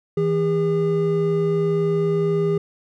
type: tone pair together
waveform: triangle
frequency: 162.3 / 405.2 Hz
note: E3 / G#4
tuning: -27 / -43 cents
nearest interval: octave + major third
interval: 1584 cents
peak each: -20 / -17 dBFS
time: 0.17-2.58 s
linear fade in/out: 5 ms
effects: none